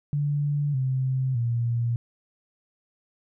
sine tone with pitch steps, 145.3 / 130.95 / 118.02 Hz, D3 / C3 / A#2, -18 / +2 / +22 cents, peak -22 dBFS, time 0.13-1.96 s, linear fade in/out 0 ms, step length 610 ms, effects none

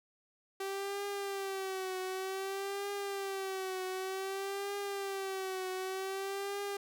sawtooth tone with vibrato, 387.3 Hz, G4, 21 cents flat, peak -32 dBFS, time 0.6-6.77 s, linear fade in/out 5 ms, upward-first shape triangle, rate 0.54 Hz, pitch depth 74 cents each way, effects none

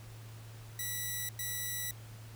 5% pulse tone bursts at uneven times, 1956 Hz, B6, 17 cents flat, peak -25 dBFS, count 2, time 0.79-1.29 / 1.39-1.91 s, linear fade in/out 2 ms, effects added 111 Hz sine -47 dBFS peak until 2.35 s + pink hiss -56 dBFS RMS until 2.35 s

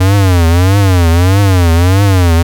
square tone with vibrato, 91.2 Hz, F#2, 24 cents flat, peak -6 dBFS, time 0-2.43 s, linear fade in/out 10 ms, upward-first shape triangle, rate 1.6 Hz, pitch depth 200 cents each way, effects none

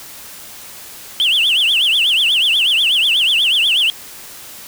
sine tone with vibrato, 3045 Hz, F#7, 49 cents sharp, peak -9 dBFS, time 1.2-3.9 s, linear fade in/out 0 ms, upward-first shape triangle, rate 8.2 Hz, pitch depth 280 cents each way, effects tanh soft clip ceiling -9 dBFS + white hiss -35 dBFS RMS until 4.67 s

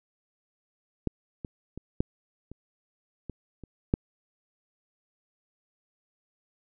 clicks, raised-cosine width 3 ms, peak -13 / -22 / -25 / -11 / -29 / -23 / -30 / -9 dBFS, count 8, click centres 1.073 / 1.448 / 1.776 / 2.005 / 2.516 / 3.297 / 3.637 / 3.939 s, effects none

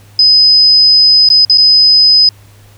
sine tone with dropouts, 5030 Hz, D#8, 18 cents sharp, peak -3 dBFS, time 0.19-2.29 s, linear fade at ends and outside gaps 2 ms, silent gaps 1.289-1.301 / 1.45-1.497 / 1.575-1.581 s, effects added 102 Hz sine -38 dBFS peak until 2.77 s + pink hiss -45 dBFS RMS until 2.77 s

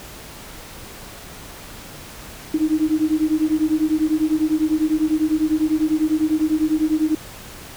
sine beating tone pair, 306.3 / 316.3 Hz, D#4 / D#4, -27 / +29 cents, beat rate 10 Hz, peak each -19 dBFS, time 2.54-7.15 s, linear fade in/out 5 ms, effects pink hiss -38 dBFS RMS until 7.76 s

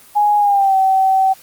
sine tone with pitch glide, 830.6 to 766.1 Hz, G#5 to G5, 0 to -40 cents, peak -10 dBFS, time 0.15-1.34 s, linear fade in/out 20 ms, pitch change -140 cents, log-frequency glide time 0.38-0.76 s, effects white hiss -44 dBFS RMS until 1.42 s + Opus 32 kbps

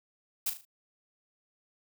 blue noise with echo, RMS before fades -30 dBFS, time 0.46-0.5 s, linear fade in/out 5 ms, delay 38 ms, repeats 4, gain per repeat -8 dB, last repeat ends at 0.652 s, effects none

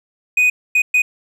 triangle tone bursts at uneven times, 2489 Hz, D#7, in tune, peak -9 dBFS, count 3, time 0.37-0.5 / 0.75-0.82 / 0.94-1.02 s, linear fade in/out 5 ms, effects none

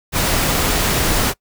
pink noise, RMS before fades -17 dBFS, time 0.12-1.34 s, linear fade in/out 50 ms, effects noise-tail reverb RT60 0.1 s tail -23 dB re dry

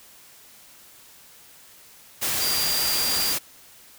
sine tone in noise, 4759 Hz, D8, 22 cents sharp, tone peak -25 dBFS, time 2.4-3.34 s, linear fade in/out 20 ms, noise white, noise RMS -25 dBFS, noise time 2.21-3.39 s, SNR -3 dB, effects white hiss -50 dBFS RMS until 3.98 s

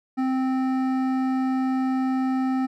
sine tone with hard clipping, 261 Hz, C4, 4 cents flat, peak -23 dBFS, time 0.17-2.67 s, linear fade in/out 20 ms, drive 12 dB, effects none

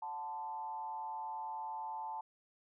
sine tone with frequency modulation, 880 Hz, A5, in tune, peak -39 dBFS, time 0.02-2.21 s, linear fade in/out 5 ms, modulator 149 Hz, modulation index 0.64, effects none

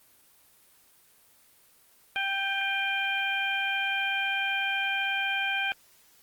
harmonic tone with a mistuned harmonic, 784 Hz, G5, in tune, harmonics 1 / 2 / 3 / 4, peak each -34 / -30 / -30 / -34 dBFS, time 2.16-5.72 s, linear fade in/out 0 ms, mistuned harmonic 3, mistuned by +38 cents, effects white hiss -60 dBFS RMS until 6.22 s + Opus 24 kbps

